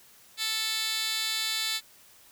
15% pulse tone with high-pass filter, 440 Hz, A4, in tune, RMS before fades -30 dBFS, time 0.37-1.81 s, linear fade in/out 50 ms, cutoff 3100 Hz, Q 4, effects white hiss -56 dBFS RMS until 2.31 s

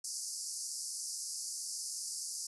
pink band-pass noise, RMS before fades -41 dBFS, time 0.04-2.47 s, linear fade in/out 5 ms, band 4700 to 11000 Hz, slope 96 dB/octave, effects none

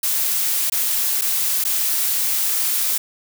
blue noise with dropouts, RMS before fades -20 dBFS, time 0.03-2.98 s, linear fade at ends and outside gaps 5 ms, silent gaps 0.699-0.72 / 1.213-1.218 / 1.64-1.649 s, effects none

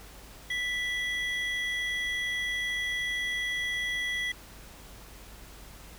triangle tone pair together, 1975.5 / 3322 Hz, B6 / G#7, 0 / 0 cents, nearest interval major sixth, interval 900 cents, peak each -28 / -34 dBFS, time 0.5-4.32 s, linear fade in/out 5 ms, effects added 50 Hz sine -50 dBFS peak until 5.98 s + pink hiss -50 dBFS RMS until 5.98 s

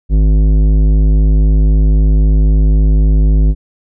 triangle tone with tanh clipping, 51.91 Hz, G#1, in tune, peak -8 dBFS, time 0.09-3.55 s, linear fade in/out 50 ms, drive 17 dB, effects none

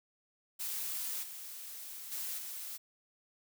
blue noise with level steps, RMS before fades -38 / -46 / -39 / -43 dBFS, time 0.59-2.78 s, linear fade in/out 20 ms, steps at 1.22 / 2.11 / 2.37 s, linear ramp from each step 20 ms, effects none

